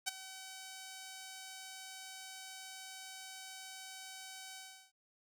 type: tone with ADSR envelope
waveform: 5% pulse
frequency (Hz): 761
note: F#5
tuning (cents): +48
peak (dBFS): -20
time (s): 0.06-4.92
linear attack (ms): 21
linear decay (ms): 16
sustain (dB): -16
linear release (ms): 350
effects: none